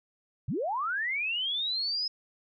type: linear sweep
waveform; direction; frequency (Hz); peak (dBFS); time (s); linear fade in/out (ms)
sine; up; 90 to 5140; -28; 0.48-2.08; 5
effects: none